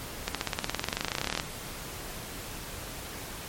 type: accelerating click train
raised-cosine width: 0.2 ms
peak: -10 dBFS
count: 28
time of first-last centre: 0.28-1.399 s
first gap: 67 ms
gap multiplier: 0.96
effects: pink hiss -40 dBFS RMS until 3.48 s + MP3 64 kbps